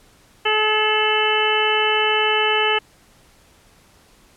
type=harmonic tone with a mistuned harmonic; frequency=429.6 Hz; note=A4; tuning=41 cents flat; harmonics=1 / 2 / 3 / 4 / 5 / 6 / 7; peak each=-22 / -23 / -25 / -25 / -26 / -23 / -22 dBFS; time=0.45-2.79 s; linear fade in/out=10 ms; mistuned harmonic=6; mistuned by=+45 cents; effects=pink hiss -53 dBFS RMS until 4.36 s + low-pass 12000 Hz 12 dB/octave